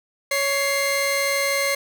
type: tone pair together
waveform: sawtooth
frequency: 557.3 / 2104 Hz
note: C#5 / C7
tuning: +9 / +9 cents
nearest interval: octave + major seventh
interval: 2300 cents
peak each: -19 dBFS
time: 0.31-1.75 s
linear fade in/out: 5 ms
effects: none